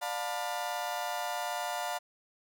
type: chord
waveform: 35% pulse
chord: B half-diminished seventh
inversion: first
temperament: just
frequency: 592.7 / 711.2 / 889 / 987.8 Hz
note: D5 / F5 / A5 / B5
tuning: +16 / +31 / +18 / 0 cents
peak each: -39 / -34 / -37 / -39 dBFS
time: 0.01-1.99 s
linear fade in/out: 20 ms
effects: none